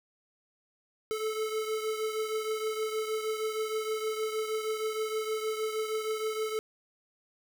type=beating tone pair; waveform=square; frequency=434.3 / 440.7 Hz; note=A4 / A4; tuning=-23 / +3 cents; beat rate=6.4 Hz; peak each=-32 / -38 dBFS; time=1.11-6.59 s; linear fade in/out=0 ms; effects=11-bit